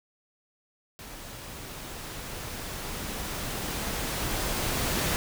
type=noise with level ramp; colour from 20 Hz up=pink; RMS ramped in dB=-43 to -27 dBFS; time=0.99-5.16 s; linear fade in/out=0 ms; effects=none